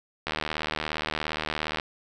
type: click train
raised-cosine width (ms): 0.3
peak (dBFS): -12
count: 119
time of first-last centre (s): 0.27-1.798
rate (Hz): 77.2
effects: none